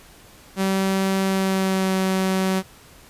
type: tone with pitch glide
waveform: sawtooth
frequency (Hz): 192.3 to 189.21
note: G3 to F#3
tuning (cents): -33 to +39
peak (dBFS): -15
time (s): 0.56-2.63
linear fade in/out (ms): 50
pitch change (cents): -28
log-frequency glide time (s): 1.23-1.97
effects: pink hiss -48 dBFS RMS until 3.09 s + resampled to 32000 Hz